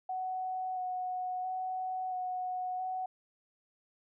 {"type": "tone with vibrato", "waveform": "sine", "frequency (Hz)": 740, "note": "F#5", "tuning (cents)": 0, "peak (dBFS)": -33, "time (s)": [0.09, 3.06], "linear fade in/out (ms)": 5, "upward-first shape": "square", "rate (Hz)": 0.74, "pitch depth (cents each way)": 12, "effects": []}